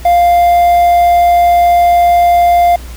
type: tone with quantisation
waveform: triangle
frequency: 698.5 Hz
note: F5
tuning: in tune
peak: -3 dBFS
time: 0.05-2.76 s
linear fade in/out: 5 ms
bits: 5
effects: added 60 Hz sine -25 dBFS peak until 2.96 s + pink hiss -35 dBFS RMS until 2.96 s